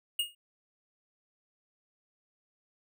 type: tone with exponential decay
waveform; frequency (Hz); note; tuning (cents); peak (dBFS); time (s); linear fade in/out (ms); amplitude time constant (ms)
square; 2854; F7; +37; -25; 0.19-0.35; 5; 34
effects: none